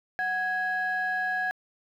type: tone pair together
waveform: sine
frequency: 740.5 / 1661.2 Hz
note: F#5 / G#6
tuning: +1 / 0 cents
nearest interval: octave + major second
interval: 1399 cents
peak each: -29 / -26 dBFS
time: 0.19-1.51 s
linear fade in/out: 0 ms
effects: tanh soft clip ceiling -21 dBFS + 10-bit